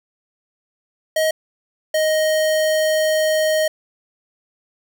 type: tone pair in turn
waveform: square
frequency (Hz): 631 / 624.1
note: D#5 / D#5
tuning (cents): +24 / +5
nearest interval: unison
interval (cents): 19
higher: first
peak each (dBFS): -16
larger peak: neither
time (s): 1.16-1.31 / 1.94-3.68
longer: second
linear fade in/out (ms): 5
effects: none